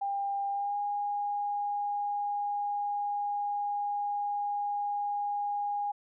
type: tone with pitch glide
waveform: sine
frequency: 799 to 818.6 Hz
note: G5 to G#5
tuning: +33 to -25 cents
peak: -29 dBFS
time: 0.01-5.92 s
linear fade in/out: 10 ms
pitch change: +42 cents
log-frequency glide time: 0.5-0.77 s
effects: none